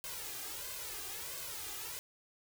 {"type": "noise with flanger", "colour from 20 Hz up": "white", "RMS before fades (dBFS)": -43, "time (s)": [0.04, 1.99], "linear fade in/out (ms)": 0, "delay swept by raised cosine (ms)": [1.9, 2.51], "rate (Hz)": 1.5, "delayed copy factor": 0.9, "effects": []}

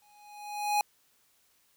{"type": "tone with exponential growth", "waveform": "square", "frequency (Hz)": 830.6, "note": "G#5", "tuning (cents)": 0, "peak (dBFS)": -23, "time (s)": [0.02, 0.81], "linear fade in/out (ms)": 1, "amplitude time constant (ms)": 170, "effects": ["white hiss -68 dBFS RMS until 1.76 s"]}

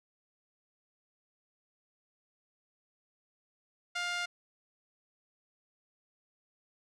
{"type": "tone with band-pass filter", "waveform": "5% pulse", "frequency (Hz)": 704, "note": "F5", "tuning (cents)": 14, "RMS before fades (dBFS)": -35, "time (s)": [3.95, 4.26], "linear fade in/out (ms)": 10, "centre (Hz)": 1500, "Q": 1.1, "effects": []}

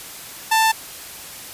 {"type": "tone", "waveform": "sawtooth", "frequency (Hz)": 887, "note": "A5", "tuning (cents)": 14, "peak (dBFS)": -10, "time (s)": [0.51, 0.72], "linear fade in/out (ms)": 10, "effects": ["white hiss -36 dBFS RMS until 1.53 s", "resampled to 32000 Hz"]}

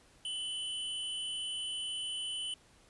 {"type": "tone with amplitude modulation", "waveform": "square", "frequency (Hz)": 3011, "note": "F#7", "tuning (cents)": 30, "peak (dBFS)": -34, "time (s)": [0.25, 2.54], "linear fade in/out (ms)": 2, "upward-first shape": "sine", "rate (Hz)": 238, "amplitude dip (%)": 50, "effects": ["pink hiss -63 dBFS RMS until 2.89 s", "resampled to 24000 Hz"]}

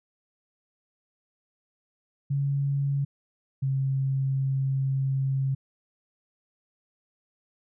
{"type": "tone pair in turn", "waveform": "sine", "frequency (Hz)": [139.9, 134.83], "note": ["C#3", "C#3"], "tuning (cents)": [16, -48], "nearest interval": "minor second", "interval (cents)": 64, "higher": "first", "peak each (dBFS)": -23, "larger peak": "neither", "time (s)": [[2.3, 3.05], [3.62, 5.55]], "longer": "second", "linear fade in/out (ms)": 10, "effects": []}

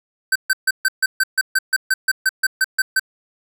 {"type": "tone bursts", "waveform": "square", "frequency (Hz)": 1545, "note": "G6", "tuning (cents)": -26, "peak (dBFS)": -14, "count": 16, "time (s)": [0.32, 2.996], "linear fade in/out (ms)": 5, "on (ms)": 36, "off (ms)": 140, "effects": []}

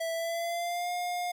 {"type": "tone with pitch glide", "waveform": "square", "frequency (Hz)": [659.3, 710.7], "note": ["E5", "F5"], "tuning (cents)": [0, 30], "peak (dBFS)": -31, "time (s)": [0, 1.32], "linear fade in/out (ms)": 10, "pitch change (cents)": 130, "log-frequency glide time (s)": [0.13, 0.91], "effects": []}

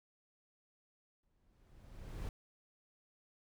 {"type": "noise with exponential growth", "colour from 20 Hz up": "brown", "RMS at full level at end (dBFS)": -40, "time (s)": [1.23, 2.29], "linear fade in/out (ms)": 2, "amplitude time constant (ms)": 230, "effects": []}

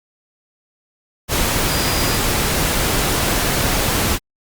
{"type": "tone in noise", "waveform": "sine", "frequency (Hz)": 4894, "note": "D#8", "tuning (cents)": -29, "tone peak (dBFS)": -27, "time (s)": [1.66, 2.2], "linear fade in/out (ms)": 50, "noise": "pink", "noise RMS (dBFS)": -18, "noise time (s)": [1.28, 4.19], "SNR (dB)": -12, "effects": ["Opus 48 kbps"]}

